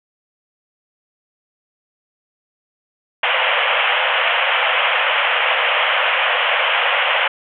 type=band-pass noise; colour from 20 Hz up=white; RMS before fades=-17 dBFS; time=3.23-7.28 s; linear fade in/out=5 ms; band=490 to 3200 Hz; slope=96 dB/octave; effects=none